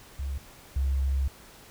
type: tone pair in turn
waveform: sine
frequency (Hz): 68.5 / 67.56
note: C#2 / C#2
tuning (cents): -20 / -44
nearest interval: unison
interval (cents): 24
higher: first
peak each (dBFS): -29 / -23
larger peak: second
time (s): 0.19-0.38 / 0.76-1.28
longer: second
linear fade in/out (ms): 5
effects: pink hiss -51 dBFS RMS until 1.7 s